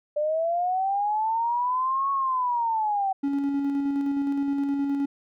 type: linear two-way sweep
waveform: sine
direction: up then down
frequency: 587.3 to 1108.7 to 760 Hz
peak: -22 dBFS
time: 0.16-3.13 s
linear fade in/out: 10 ms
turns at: 2.11 s
type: tone with tremolo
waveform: triangle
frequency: 280 Hz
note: C#4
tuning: 18 cents sharp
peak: -20 dBFS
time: 3.23-5.06 s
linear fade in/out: 10 ms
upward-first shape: square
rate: 9.6 Hz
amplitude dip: 25%
effects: none